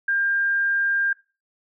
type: tone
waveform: sine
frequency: 1600 Hz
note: G6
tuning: 35 cents sharp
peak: -19 dBFS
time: 0.08-1.13 s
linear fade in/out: 5 ms
effects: noise-tail reverb RT60 0.3 s tail -19 dB re dry